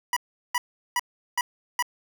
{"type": "tone bursts", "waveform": "25% pulse", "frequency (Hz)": 976, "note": "B5", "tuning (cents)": -21, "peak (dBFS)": -18, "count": 5, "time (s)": [0.13, 1.825], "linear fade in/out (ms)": 2, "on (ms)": 35, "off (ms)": 380, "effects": []}